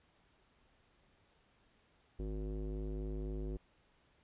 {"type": "tone with low-pass filter", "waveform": "square", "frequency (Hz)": 51.91, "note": "G#1", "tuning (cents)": 0, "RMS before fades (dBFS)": -40, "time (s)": [2.19, 3.57], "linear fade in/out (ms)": 5, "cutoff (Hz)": 390, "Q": 2.9, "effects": ["pink hiss -71 dBFS RMS until 4.23 s", "resampled to 8000 Hz"]}